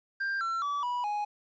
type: tone with pitch steps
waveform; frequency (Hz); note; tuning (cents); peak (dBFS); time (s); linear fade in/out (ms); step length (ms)
triangle; 1588 / 1350.9 / 1149.1 / 977.5 / 831.6; G6 / E6 / D6 / B5 / G#5; +22 / +42 / -38 / -18 / +2; -27; 0.2-1.25; 10; 210
effects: resampled to 16000 Hz + 11-bit